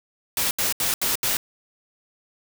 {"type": "noise bursts", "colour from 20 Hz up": "white", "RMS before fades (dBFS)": -23, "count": 5, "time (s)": [0.37, 1.37], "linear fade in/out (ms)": 2, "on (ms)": 140, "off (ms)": 75, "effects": []}